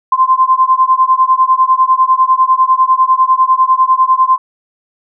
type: beating tone pair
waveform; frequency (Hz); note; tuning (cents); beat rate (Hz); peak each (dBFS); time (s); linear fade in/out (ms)
sine; 1036 / 1046; C6 / C6; -17 / -1; 10; -10; 0.12-4.38; 5
effects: none